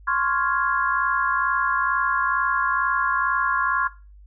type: chord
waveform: sine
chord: Db major seventh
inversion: third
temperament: equal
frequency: 1046.5 / 1108.7 / 1396.9 / 1661.2 Hz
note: C6 / Db6 / F6 / Ab6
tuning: 0 / 0 / 0 / 0 cents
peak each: -25 dBFS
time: 0.07-3.88 s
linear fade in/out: 10 ms
effects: noise-tail reverb RT60 0.3 s tail -17 dB re dry + added 50 Hz sine -44 dBFS peak until 4.26 s